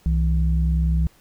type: tone pair together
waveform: sine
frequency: 64.9 / 163.54 Hz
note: C2 / E3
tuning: -13 / -13 cents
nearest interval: octave + major third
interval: 1600 cents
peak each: -17 / -22 dBFS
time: 0.06-1.07 s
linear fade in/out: 0 ms
effects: tanh soft clip ceiling -9 dBFS + pink hiss -56 dBFS RMS until 1.2 s